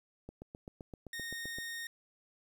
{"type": "click train", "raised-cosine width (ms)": 2, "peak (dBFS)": -32, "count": 11, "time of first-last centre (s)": [0.29, 1.585], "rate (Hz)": 7.72}
{"type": "tone", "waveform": "sawtooth", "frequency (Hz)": 1850, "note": "A#6", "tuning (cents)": -14, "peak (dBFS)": -36, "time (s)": [1.13, 1.87], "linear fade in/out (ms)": 2}
{"effects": ["11-bit"]}